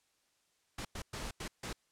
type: noise bursts at uneven times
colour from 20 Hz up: pink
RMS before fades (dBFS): -41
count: 5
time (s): 0.78-0.85 / 0.95-1.02 / 1.13-1.31 / 1.4-1.48 / 1.63-1.73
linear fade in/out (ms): 5
effects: white hiss -75 dBFS RMS until 1.91 s + low-pass 9000 Hz 12 dB/octave